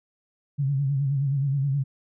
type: tone with vibrato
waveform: sine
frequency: 138.59 Hz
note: C#3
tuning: in tune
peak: -21 dBFS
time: 0.58-1.84 s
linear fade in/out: 20 ms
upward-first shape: sine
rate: 9.5 Hz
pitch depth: 74 cents each way
effects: none